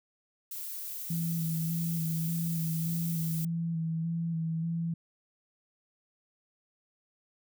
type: noise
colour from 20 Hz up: violet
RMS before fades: -39 dBFS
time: 0.51-3.45 s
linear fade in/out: 5 ms
type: tone with vibrato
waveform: sine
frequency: 164.81 Hz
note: E3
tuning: in tune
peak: -29 dBFS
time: 1.1-4.94 s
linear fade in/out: 5 ms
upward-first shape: square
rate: 1.7 Hz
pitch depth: 22 cents each way
effects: none